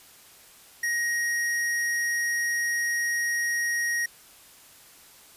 square tone, 1882 Hz, A#6, 16 cents sharp, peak -25 dBFS, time 0.83-4.06 s, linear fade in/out 5 ms, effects white hiss -52 dBFS RMS until 5.36 s + resampled to 32000 Hz

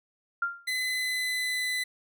sine tone with exponential decay, 1392 Hz, F6, 6 cents flat, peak -22 dBFS, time 0.42-0.68 s, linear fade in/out 5 ms, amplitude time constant 56 ms
30% pulse tone with pitch glide, 2021 to 2004 Hz, B6 to B6, +39 to +25 cents, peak -25 dBFS, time 0.67-1.84 s, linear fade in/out 10 ms, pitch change -14 cents, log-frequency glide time 0.87-1.64 s
effects none

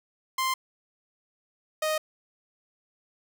sawtooth tone pair in turn, 1046.5 / 621.6 Hz, C6 / D#5, 0 / -2 cents, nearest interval major sixth, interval 902 cents, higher first, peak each -21 dBFS, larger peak neither, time 0.38-0.54 / 1.82-1.98 s, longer neither, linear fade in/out 5 ms, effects none

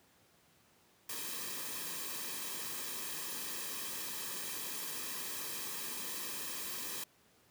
white noise with comb filter, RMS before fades -41 dBFS, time 1.09-7.04 s, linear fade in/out 5 ms, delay 1.4 ms, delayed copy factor -0.65, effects pink hiss -67 dBFS RMS until 7.5 s + high-pass 100 Hz 12 dB/octave

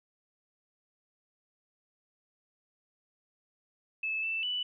sine tone with pitch steps, 2612 / 2655 / 2971 Hz, E7 / E7 / F#7, -17 / +12 / +6 cents, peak -30 dBFS, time 4.03-4.63 s, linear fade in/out 5 ms, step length 200 ms, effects none

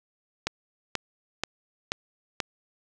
click train, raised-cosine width 0.2 ms, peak -9 dBFS, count 5, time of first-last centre 0.47-2.402 s, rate 2.07 Hz, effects none

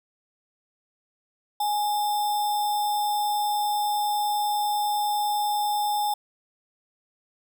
sine tone with sample-and-hold, 831 Hz, G#5, 1 cent sharp, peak -22 dBFS, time 1.6-6.14 s, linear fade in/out 5 ms, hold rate 4410 Hz, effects none

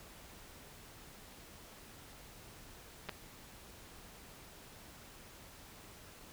clicks, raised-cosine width 0.3 ms, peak -27 / -23 dBFS, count 2, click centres 3.088 / 3.093 s, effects pink hiss -55 dBFS RMS until 6.32 s

